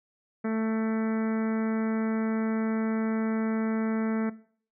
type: harmonic tone with a mistuned harmonic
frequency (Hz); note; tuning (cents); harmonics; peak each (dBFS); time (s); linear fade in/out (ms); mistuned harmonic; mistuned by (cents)
221.4; A3; +11; 1 / 2 / 3 / 4 / 5 / 6 / 7 / 8 / 9 / 10; -27 / -33 / -39 / -44 / -46 / -42 / -46 / -48 / -47 / -51; 0.44-4.3; 10; 10; +30
effects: noise-tail reverb RT60 0.5 s tail -18 dB re dry